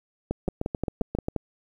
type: two click trains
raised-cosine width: 2 ms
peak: -14 / -13 dBFS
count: 7 / 7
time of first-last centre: 0.48-1.284 / 0.31-1.363 s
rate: 7.46 / 5.7 Hz
effects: 9-bit